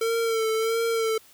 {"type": "tone with vibrato", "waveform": "square", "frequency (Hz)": 450.6, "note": "A4", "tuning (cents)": 41, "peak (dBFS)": -23, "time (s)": [0.01, 1.18], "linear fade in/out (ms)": 5, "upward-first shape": "sine", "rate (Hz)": 1.5, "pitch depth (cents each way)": 37, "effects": ["white hiss -54 dBFS RMS until 1.33 s"]}